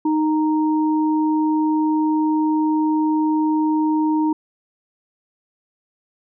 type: tone pair together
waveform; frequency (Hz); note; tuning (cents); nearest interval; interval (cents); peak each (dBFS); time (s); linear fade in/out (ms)
sine; 310 / 930; D#4 / A#5; -6 / -4; octave + perfect fifth; 1902; -16 / -24; 0.05-4.33; 5
effects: none